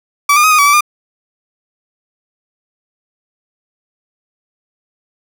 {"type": "tone with pitch steps", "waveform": "30% pulse", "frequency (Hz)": [1151, 1210, 1261, 1234, 1142, 1158, 1206], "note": ["D6", "D#6", "D#6", "D#6", "D6", "D6", "D6"], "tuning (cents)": [-35, -49, 23, -15, -49, -25, 46], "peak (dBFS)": -4, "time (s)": [0.29, 0.808], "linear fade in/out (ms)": 5, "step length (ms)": 74, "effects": []}